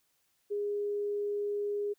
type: tone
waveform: sine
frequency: 410.5 Hz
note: G#4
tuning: 20 cents flat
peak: -30 dBFS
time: 0.5-1.94 s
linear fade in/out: 20 ms
effects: white hiss -74 dBFS RMS until 1.98 s